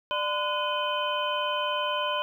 sine tone cluster, 595 / 1018 / 1469 / 2492 / 3058 Hz, D5 / C6 / F#6 / D#7 / G7, +22 / -48 / -13 / +2 / -44 cents, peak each -31 / -29 / -36 / -37 / -32 dBFS, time 0.11-2.22 s, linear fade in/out 0 ms, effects 10-bit

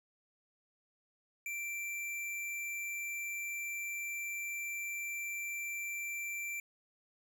square tone, 2349 Hz, D7, in tune, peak -38 dBFS, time 1.46-6.6 s, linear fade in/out 2 ms, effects none

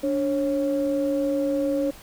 sine tone pair together, 290.2 / 547 Hz, D4 / C#5, -21 / -23 cents, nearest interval major seventh, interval 1098 cents, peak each -23 dBFS, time 0.03-1.91 s, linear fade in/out 10 ms, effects tanh soft clip ceiling -14 dBFS + pink hiss -46 dBFS RMS until 2.02 s

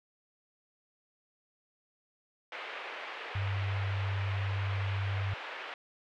white band-pass noise, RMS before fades -42 dBFS, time 2.52-5.74 s, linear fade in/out 2 ms, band 420 to 2700 Hz, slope 24 dB/octave
sine tone, 98.5 Hz, G2, 9 cents sharp, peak -30 dBFS, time 3.35-5.34 s, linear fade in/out 5 ms
effects none

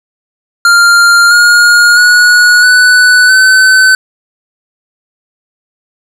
square tone with pitch steps, 1396.9 / 1427.1 / 1457.9 / 1489.4 / 1521.6 Hz, F6 / F6 / F#6 / F#6 / F#6, 0 / +37 / -26 / +11 / +48 cents, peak -3 dBFS, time 0.65-3.95 s, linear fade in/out 2 ms, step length 660 ms, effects low-pass 10000 Hz 12 dB/octave + 7-bit

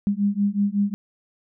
sine beating tone pair, 199.8 / 205.2 Hz, G3 / G#3, +33 / -21 cents, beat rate 5.4 Hz, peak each -22 dBFS, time 0.07-0.94 s, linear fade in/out 0 ms, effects none

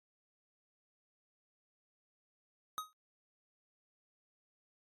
square tone with exponential decay, 1258 Hz, D#6, 19 cents sharp, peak -34 dBFS, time 2.78-2.93 s, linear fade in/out 0 ms, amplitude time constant 31 ms, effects AAC 48 kbps

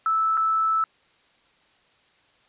sine tone with dropouts, 1313 Hz, E6, 7 cents flat, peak -19 dBFS, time 0.06-0.84 s, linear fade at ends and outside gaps 1 ms, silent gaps 0.371-0.375 s, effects white hiss -61 dBFS RMS until 2.48 s + resampled to 8000 Hz

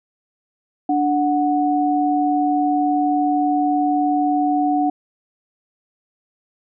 sine tone pair together, 293.5 / 737 Hz, D4 / F#5, -1 / -7 cents, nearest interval octave + major third, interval 1594 cents, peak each -18 dBFS, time 0.89-4.9 s, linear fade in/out 5 ms, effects none

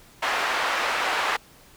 white band-pass noise, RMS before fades -25 dBFS, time 0.22-1.37 s, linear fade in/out 10 ms, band 640 to 1800 Hz, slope 12 dB/octave, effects pink hiss -52 dBFS RMS until 1.76 s

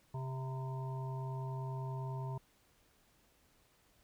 harmonic tone with a mistuned harmonic, 131.8 Hz, C3, 13 cents sharp, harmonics 1 / 3 / 5 / 7 / 8, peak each -38 / -50 / -52 / -48 / -55 dBFS, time 0.14-2.38 s, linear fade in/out 5 ms, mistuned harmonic 8, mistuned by -70 cents, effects pink hiss -70 dBFS RMS until 4.03 s

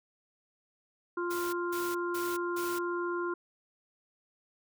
harmonic tone, 349.2 Hz, F4, in tune, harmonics 1 / 3 / 4, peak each -32 / -37 / -38 dBFS, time 1.17-3.34 s, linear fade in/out 5 ms
white noise bursts, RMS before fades -42 dBFS, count 4, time 1.3-2.79 s, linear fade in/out 10 ms, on 230 ms, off 190 ms
effects none

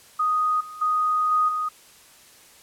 sine tone with level steps, 1244.5 Hz, D#6, in tune, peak -19 / -36 / -19 / -17 / -23 dBFS, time 0.19-1.69 s, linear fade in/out 10 ms, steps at 0.6 / 0.81 / 1.31 / 1.48 s, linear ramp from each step 10 ms, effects white hiss -51 dBFS RMS until 2.62 s + low-pass 12000 Hz 12 dB/octave

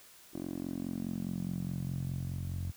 10% pulse tone with band-pass filter sweep, 44.84 Hz, F1, 46 cents sharp, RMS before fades -37 dBFS, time 0.33-2.72 s, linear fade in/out 20 ms, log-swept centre 340 to 91 Hz, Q 3, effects white hiss -57 dBFS RMS until 2.76 s

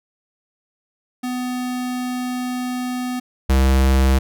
square tone pair in turn, 250 / 66.22 Hz, B3 / C2, +21 / +21 cents, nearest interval octave + major seventh, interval 2300 cents, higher first, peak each -23 / -13 dBFS, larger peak second, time 1.23-3.2 / 3.49-4.19 s, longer first, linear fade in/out 10 ms, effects none

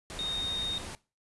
sine tone in noise, 3700 Hz, A#7, 14 cents flat, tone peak -31 dBFS, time 0.19-0.78 s, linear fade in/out 0 ms, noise pink, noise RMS -41 dBFS, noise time 0.1-0.95 s, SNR +7 dB, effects noise-tail reverb RT60 0.3 s tail -20 dB re dry + resampled to 24000 Hz

